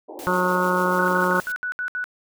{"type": "band-pass noise", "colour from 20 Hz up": "pink", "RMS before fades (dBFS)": -38, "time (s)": [0.08, 1.39], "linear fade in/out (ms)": 10, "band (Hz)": [270, 940], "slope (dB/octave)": 96}
{"type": "noise with tremolo", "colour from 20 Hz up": "white", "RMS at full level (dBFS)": -40, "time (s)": [0.19, 1.52], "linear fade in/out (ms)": 0, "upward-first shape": "square", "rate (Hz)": 6.9, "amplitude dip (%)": 30}
{"type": "harmonic tone", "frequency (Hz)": 181.3, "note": "F#3", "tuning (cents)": -35, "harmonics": [1, 2, 3, 5, 6, 7, 8], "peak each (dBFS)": [-26, -26, -26, -26, -26, -26, -26], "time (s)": [0.27, 1.4], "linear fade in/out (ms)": 0}
{"type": "tone bursts", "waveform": "sine", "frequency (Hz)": 1480, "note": "F#6", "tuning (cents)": 0, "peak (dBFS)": -24, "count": 7, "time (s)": [0.99, 2.041], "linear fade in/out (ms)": 0, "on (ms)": 91, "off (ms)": 69}
{"effects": []}